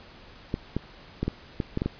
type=clicks; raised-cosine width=3 ms; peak=-13 dBFS; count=8; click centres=0.541 / 0.766 / 1.23 / 1.28 / 1.602 / 1.774 / 1.819 / 1.86 s; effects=pink hiss -49 dBFS RMS until 1.99 s + resampled to 11025 Hz